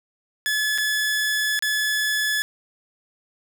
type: tone with dropouts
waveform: sawtooth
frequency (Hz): 1715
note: A6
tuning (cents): -45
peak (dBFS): -17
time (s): 0.46-2.42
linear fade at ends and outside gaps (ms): 0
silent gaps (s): 0.778-0.783 / 1.591-1.624
effects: none